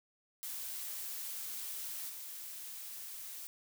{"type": "noise with level steps", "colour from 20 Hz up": "blue", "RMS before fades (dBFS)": [-42, -46], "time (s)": [0.43, 3.47], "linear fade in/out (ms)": 0, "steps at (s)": 2.08, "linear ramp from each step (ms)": 20, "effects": []}